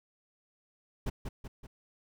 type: noise with echo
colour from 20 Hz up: brown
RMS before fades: -29 dBFS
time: 1.06-1.1 s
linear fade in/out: 10 ms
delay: 190 ms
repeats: 3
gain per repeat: -5 dB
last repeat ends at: 1.67 s
effects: none